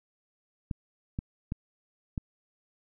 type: clicks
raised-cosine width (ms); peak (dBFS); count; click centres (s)
5; -19; 4; 0.712 / 1.189 / 1.521 / 2.178
effects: none